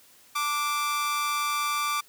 sawtooth tone with amplitude modulation, 1174.7 Hz, D6, in tune, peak -19 dBFS, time 0.35-2.01 s, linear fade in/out 10 ms, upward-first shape sine, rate 283 Hz, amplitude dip 55%, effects white hiss -56 dBFS RMS until 2.08 s + high-pass 60 Hz 12 dB/octave

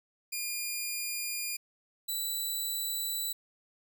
10% pulse tone pair in turn, 2418 / 3967 Hz, D7 / B7, +50 / +7 cents, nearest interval major sixth, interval 857 cents, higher second, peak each -24 dBFS, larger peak neither, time 0.32-1.57 / 2.08-3.33 s, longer neither, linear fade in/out 10 ms, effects none

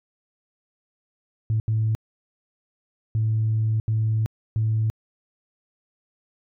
sine tone bursts at uneven times, 110 Hz, A2, in tune, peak -18 dBFS, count 5, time 1.5-1.6 / 1.68-1.95 / 3.15-3.8 / 3.88-4.26 / 4.56-4.9 s, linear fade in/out 0 ms, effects tanh soft clip ceiling -15 dBFS

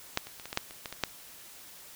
clicks, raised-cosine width 0.2 ms, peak -9 / -26 / -27 / -23 / -18 / -9 / -27 / -19 / -21 / -9 dBFS, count 10, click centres 0.174 / 0.27 / 0.398 / 0.456 / 0.529 / 0.574 / 0.709 / 0.858 / 0.926 / 1.037 s, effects white hiss -50 dBFS RMS until 1.95 s

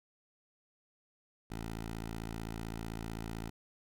10% pulse tone, 55.7 Hz, A1, 22 cents sharp, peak -31 dBFS, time 1.5-3.5 s, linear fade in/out 10 ms, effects none

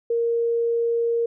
sine tone, 466.2 Hz, A#4, in tune, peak -19 dBFS, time 0.1-1.26 s, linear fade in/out 5 ms, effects none

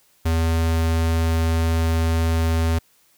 square tone, 81.9 Hz, E2, 11 cents flat, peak -18 dBFS, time 0.25-2.79 s, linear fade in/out 10 ms, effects white hiss -59 dBFS RMS until 3.17 s

